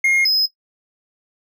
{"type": "tone pair in turn", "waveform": "triangle", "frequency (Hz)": [2138, 5085], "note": ["C7", "D#8"], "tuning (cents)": [37, 37], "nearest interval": "octave + minor third", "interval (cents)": 1500, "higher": "second", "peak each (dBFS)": -11, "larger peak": "neither", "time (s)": [[0.04, 0.25], [0.25, 0.46]], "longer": "neither", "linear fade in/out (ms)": 5, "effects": ["noise-tail reverb RT60 0.1 s tail -17 dB re dry"]}